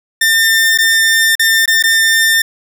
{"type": "tone with dropouts", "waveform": "sawtooth", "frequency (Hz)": 1801, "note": "A6", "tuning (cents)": 40, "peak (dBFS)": -5, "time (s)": [0.21, 2.42], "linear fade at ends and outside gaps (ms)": 5, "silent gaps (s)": [[0.777, 0.785], [1.354, 1.394], [1.658, 1.677], [1.826, 1.837]], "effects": []}